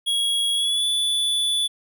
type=tone with pitch glide; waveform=square; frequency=3319 to 3462 Hz; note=G#7 to A7; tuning=-2 to -29 cents; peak=-20 dBFS; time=0.06-1.68 s; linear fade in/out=20 ms; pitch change=+73 cents; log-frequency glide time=0.54-0.85 s; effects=none